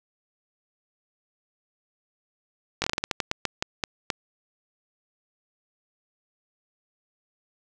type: slowing click train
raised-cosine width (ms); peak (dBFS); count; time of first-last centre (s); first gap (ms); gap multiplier
0.2; -7; 14; 2.82-4.102; 20; 1.24
effects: none